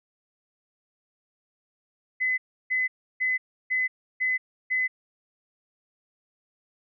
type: tone bursts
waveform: sine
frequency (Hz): 2023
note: B6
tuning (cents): +41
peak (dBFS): -22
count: 6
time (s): 2.2-4.88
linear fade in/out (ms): 20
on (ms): 180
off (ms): 320
effects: none